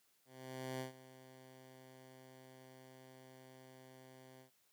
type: tone with ADSR envelope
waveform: 10% pulse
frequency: 130 Hz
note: C3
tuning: 11 cents flat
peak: -32 dBFS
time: 0.25-4.51 s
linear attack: 550 ms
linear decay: 120 ms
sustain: -17 dB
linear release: 110 ms
effects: white hiss -75 dBFS RMS until 4.72 s + high-pass 80 Hz 12 dB/octave